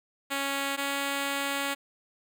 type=tone pair in turn; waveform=5% pulse; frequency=277.2 / 279.1 Hz; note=C#4 / C#4; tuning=0 / +12 cents; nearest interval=unison; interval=12 cents; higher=second; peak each=-17 dBFS; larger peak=neither; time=0.3-0.77 / 0.77-1.75 s; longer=second; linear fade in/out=20 ms; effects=none